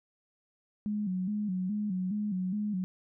sine tone with vibrato, 196.5 Hz, G3, 4 cents sharp, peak -29 dBFS, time 0.86-2.84 s, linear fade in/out 0 ms, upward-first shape square, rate 2.4 Hz, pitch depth 110 cents each way, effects none

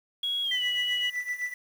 sine tone with pitch glide, 3322 to 2926 Hz, G#7 to F#7, 0 to -20 cents, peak -26 dBFS, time 0.23-1.1 s, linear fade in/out 5 ms, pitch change -220 cents, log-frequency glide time 0.43-0.63 s
triangle tone with tremolo, 1975.5 Hz, B6, in tune, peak -24 dBFS, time 0.51-1.54 s, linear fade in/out 5 ms, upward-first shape triangle, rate 7.8 Hz, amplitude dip 90%
effects tanh soft clip ceiling -16 dBFS + 8-bit

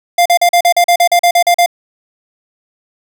square tone bursts, 698.5 Hz, F5, in tune, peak -7 dBFS, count 13, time 0.18-1.661 s, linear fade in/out 5 ms, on 77 ms, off 40 ms, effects none

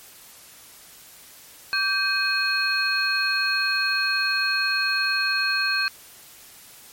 sine tone cluster, 1151 / 1567 / 2516 / 4296 Hz, D6 / G6 / D#7 / C8, -35 / -1 / +19 / +45 cents, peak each -32 / -23 / -27 / -25 dBFS, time 1.73-5.88 s, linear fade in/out 0 ms, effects white hiss -47 dBFS RMS until 6.92 s + MP3 64 kbps

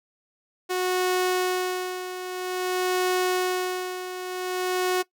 sawtooth tone with tremolo, 366.4 Hz, F#4, 17 cents flat, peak -17 dBFS, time 0.69-5.03 s, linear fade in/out 20 ms, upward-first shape sine, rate 0.51 Hz, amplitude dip 70%, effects noise-tail reverb RT60 0.1 s tail -19 dB re dry

